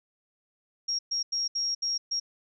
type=tone bursts at uneven times; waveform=sine; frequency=5588 Hz; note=F8; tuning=in tune; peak=-26 dBFS; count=6; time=0.88-0.99 / 1.11-1.23 / 1.32-1.48 / 1.55-1.75 / 1.82-1.98 / 2.11-2.2 s; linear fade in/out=10 ms; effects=none